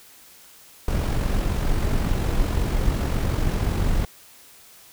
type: noise with amplitude modulation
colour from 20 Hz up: brown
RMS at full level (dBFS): -20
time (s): 0.88-4.05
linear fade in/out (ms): 2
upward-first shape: sine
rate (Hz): 45.6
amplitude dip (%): 40
effects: white hiss -49 dBFS RMS until 4.92 s